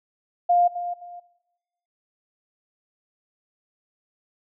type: tone with echo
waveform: sine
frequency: 703 Hz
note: F5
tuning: 11 cents sharp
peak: -15 dBFS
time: 0.49-0.68 s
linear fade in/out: 10 ms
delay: 260 ms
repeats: 2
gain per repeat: -11 dB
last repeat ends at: 1.2 s
effects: noise-tail reverb RT60 1.0 s tail -18 dB re dry